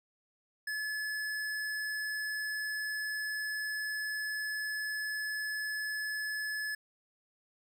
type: tone with hard clipping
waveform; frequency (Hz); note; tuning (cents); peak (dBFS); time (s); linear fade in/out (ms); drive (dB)
sine; 1716; A6; -44; -35; 0.67-6.75; 5; 17
effects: none